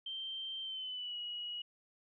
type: tone with pitch glide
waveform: sine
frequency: 3136 to 2909 Hz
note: G7 to F#7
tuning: 0 to -30 cents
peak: -39 dBFS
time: 0.06-1.62 s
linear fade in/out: 5 ms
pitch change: -130 cents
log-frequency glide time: 0.62-1.18 s
effects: none